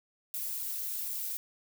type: noise with flanger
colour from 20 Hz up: violet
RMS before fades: -36 dBFS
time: 0.34-1.37 s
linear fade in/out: 0 ms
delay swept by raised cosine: 0.73 to 5.43 ms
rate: 3.6 Hz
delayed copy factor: +0.7
effects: none